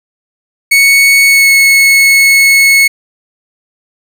40% pulse tone with pitch glide, 2217 to 2195 Hz, C#7 to C#7, 0 to -18 cents, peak -3 dBFS, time 0.71-2.88 s, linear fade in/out 10 ms, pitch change -18 cents, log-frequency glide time 1.26-1.51 s, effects none

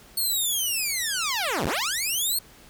10% pulse linear two-way sweep, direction down then up, 4391 to 55 to 4391 Hz, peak -16 dBFS, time 0.17-2.39 s, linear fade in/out 5 ms, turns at 1.66 s, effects pink hiss -51 dBFS RMS until 2.69 s

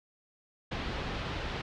pink low-pass noise, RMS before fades -36 dBFS, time 0.71-1.62 s, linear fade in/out 10 ms, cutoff 4100 Hz, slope 24 dB/octave, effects none

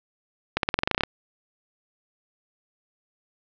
accelerating click train, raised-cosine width 0.3 ms, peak -5 dBFS, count 12, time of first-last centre 0.57-1.035 s, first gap 62 ms, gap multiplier 0.92, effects low-pass 5000 Hz 12 dB/octave

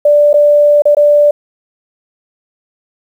sine tone with dropouts, 587.3 Hz, D5, in tune, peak -4 dBFS, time 0.05-1.31 s, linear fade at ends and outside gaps 5 ms, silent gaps 0.331-0.34 / 0.821-0.854 / 0.949-0.968 s, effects 7-bit

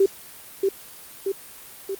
sine tone with echo, 390.1 Hz, G4, 8 cents flat, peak -13 dBFS, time 0-0.06 s, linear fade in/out 5 ms, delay 630 ms, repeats 3, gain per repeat -4 dB, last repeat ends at 1.95 s, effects white hiss -43 dBFS RMS until 1.99 s + Opus 32 kbps

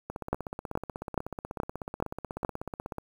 two click trains, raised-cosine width 1 ms, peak -12 / -21 dBFS, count 6 / 48, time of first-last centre 0.33-2.449 / 0.1-2.983 s, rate 2.36 / 16.3 Hz, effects 8-bit

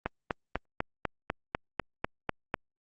click train, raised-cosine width 0.5 ms, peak -13 dBFS, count 11, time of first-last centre 0.06-2.541 s, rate 4.03 Hz, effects Opus 24 kbps

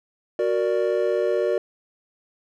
triangle chord, Gb augmented, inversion none, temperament equal, 370 / 466.2 / 587.3 Hz, Gb4 / Bb4 / D5, 0 / 0 / 0 cents, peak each -22 dBFS, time 0.39-1.58 s, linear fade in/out 2 ms, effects none

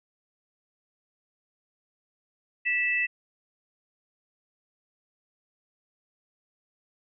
sine tone pair together, 1959.3 / 2636 Hz, B6 / E7, -14 / -1 cents, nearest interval perfect fourth, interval 513 cents, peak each -26 dBFS, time 2.65-3.07 s, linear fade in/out 20 ms, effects none

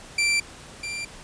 sawtooth tone pair in turn, 2349 / 2364 Hz, D7 / D7, 0 / +11 cents, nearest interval unison, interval 11 cents, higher second, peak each -16 / -26 dBFS, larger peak first, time 0.18-0.4 / 0.83-1.05 s, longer neither, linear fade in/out 5 ms, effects pink hiss -44 dBFS RMS until 1.23 s + resampled to 22050 Hz

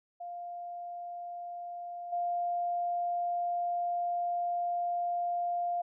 sine tone with level steps, 700 Hz, F5, 4 cents sharp, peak -38 / -29 dBFS, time 0.2-5.82 s, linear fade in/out 10 ms, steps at 2.12 s, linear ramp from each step 10 ms, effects none

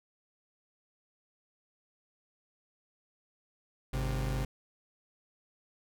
40% pulse tone pair together, 51 / 130.3 Hz, G#1 / C3, -31 / -7 cents, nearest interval octave + major third, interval 1624 cents, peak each -32 / -33 dBFS, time 3.93-4.45 s, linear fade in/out 5 ms, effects none

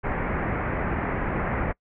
pink low-pass noise, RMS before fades -27 dBFS, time 0.03-1.73 s, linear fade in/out 20 ms, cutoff 2200 Hz, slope 48 dB/octave, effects noise-tail reverb RT60 0.1 s tail -25 dB re dry

